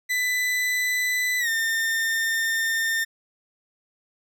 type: tone with pitch glide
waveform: 40% pulse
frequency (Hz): 1996 to 1809.3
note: B6 to A6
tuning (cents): +18 to +48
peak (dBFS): -21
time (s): 0.09-3.05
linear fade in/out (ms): 20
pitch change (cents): -170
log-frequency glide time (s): 1.39-1.49
effects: none